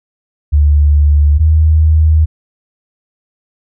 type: tone pair in turn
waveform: sine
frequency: 73.42 / 78.37 Hz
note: D2 / D#2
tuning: 0 / +13 cents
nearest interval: minor second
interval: 113 cents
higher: second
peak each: -5 dBFS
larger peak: neither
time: 0.52-1.39 / 1.39-2.26 s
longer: neither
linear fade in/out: 20 ms
effects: none